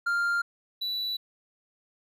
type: tone pair in turn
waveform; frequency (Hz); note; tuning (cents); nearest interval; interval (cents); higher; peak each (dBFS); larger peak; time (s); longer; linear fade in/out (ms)
triangle; 1396.9 / 3951; F6 / B7; 0 / 0; octave + tritone; 1800; second; -22 / -27; first; 0.06-0.42 / 0.81-1.17; neither; 10
effects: none